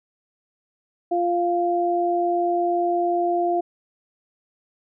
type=tone pair together; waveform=sine; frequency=348.5 / 697 Hz; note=F4 / F5; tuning=-4 / -4 cents; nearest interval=octave; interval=1200 cents; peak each=-22 / -21 dBFS; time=1.11-3.61 s; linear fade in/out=10 ms; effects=none